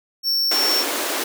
square tone, 5450 Hz, F8, 43 cents flat, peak -18 dBFS, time 0.23-0.85 s, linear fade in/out 50 ms
pink high-pass noise, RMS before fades -24 dBFS, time 0.51-1.24 s, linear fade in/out 5 ms, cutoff 280 Hz, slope 48 dB/octave
effects none

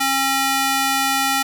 square tone with high-pass filter, 270 Hz, C#4, 45 cents flat, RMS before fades -19 dBFS, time 0-1.43 s, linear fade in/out 10 ms, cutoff 840 Hz, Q 0.64, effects none

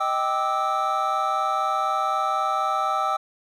triangle tone cluster, 625 / 780 / 1185 / 1309 Hz, D#5 / G5 / D6 / E6, +8 / -9 / +15 / -13 cents, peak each -29 / -24 / -26 / -23 dBFS, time 0-3.17 s, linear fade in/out 10 ms, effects none

